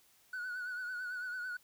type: tone with vibrato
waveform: triangle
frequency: 1477 Hz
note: F#6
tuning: 3 cents flat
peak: -35 dBFS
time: 0.33-1.57 s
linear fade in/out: 5 ms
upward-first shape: triangle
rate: 9 Hz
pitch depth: 61 cents each way
effects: tanh soft clip ceiling -32 dBFS + white hiss -67 dBFS RMS until 1.63 s